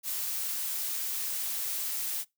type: noise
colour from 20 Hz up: blue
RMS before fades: -33 dBFS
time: 0.03-2.25 s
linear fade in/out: 50 ms
effects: noise-tail reverb RT60 0.2 s tail -23 dB re dry